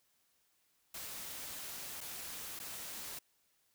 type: noise with dropouts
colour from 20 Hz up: white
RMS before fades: -45 dBFS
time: 0.94-3.19 s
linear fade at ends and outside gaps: 5 ms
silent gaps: 2.007-2.011 / 2.592-2.598 s
effects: white hiss -75 dBFS RMS until 3.74 s